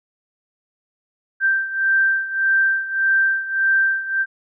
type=beating tone pair; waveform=sine; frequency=1568 / 1569.7 Hz; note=G6 / G6; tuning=0 / +2 cents; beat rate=1.7 Hz; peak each=-17 / -21 dBFS; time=1.4-4.26 s; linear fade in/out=50 ms; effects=none